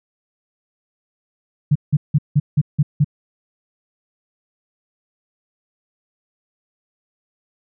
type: tone bursts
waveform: sine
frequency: 146.83 Hz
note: D3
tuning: in tune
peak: -10 dBFS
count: 7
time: 1.71-3.045 s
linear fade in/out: 10 ms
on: 45 ms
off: 170 ms
effects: none